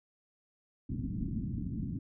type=low-pass noise; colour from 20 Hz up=white; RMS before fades=-36 dBFS; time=0.89-1.99 s; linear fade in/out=5 ms; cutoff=270 Hz; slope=48 dB/octave; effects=none